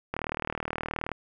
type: click train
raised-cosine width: 0.5 ms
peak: -15 dBFS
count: 39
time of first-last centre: 0.14-1.117 s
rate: 38.9 Hz
effects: none